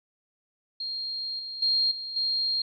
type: tone with level steps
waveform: sine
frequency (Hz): 4222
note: C8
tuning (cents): +15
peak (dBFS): -30 / -34 / -21 / -33 / -24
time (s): 0.8-2.62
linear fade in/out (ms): 5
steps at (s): 1.39 / 1.62 / 1.91 / 2.16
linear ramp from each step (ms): 5
effects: none